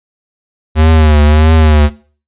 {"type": "tone with vibrato", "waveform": "square", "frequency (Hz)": 77, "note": "D#2", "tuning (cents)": -17, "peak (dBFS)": -5, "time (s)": [0.75, 1.9], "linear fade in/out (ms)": 50, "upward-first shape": "triangle", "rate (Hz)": 1.6, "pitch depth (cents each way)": 79, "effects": ["noise-tail reverb RT60 0.4 s tail -19 dB re dry", "resampled to 8000 Hz"]}